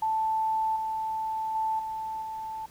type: tone with level steps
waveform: sine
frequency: 880 Hz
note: A5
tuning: in tune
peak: -24 / -28 / -25 / -31 / -33 dBFS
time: 0.02-2.66 s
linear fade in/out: 5 ms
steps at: 0.76 / 1.55 / 1.79 / 2.22 s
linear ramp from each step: 2 ms
effects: pink hiss -55 dBFS RMS until 2.7 s